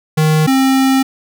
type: tone pair in turn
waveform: square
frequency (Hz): 155.56 / 266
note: D#3 / C4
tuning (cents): 0 / +29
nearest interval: major sixth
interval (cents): 929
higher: second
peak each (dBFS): -10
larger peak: neither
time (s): 0.17-0.47 / 0.47-1.03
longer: second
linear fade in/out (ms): 10
effects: none